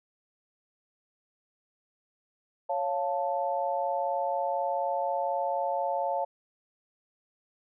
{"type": "chord", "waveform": "sine", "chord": "Db augmented", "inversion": "none", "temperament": "equal", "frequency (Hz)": [554.4, 698.5, 880], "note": ["Db5", "F5", "A5"], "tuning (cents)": [0, 0, 0], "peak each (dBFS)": -31, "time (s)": [2.69, 6.25], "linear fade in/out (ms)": 10, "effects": []}